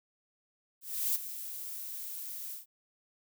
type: noise with ADSR envelope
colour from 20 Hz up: violet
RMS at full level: -29 dBFS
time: 0.81-2.66 s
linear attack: 340 ms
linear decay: 19 ms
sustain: -12 dB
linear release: 130 ms
effects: none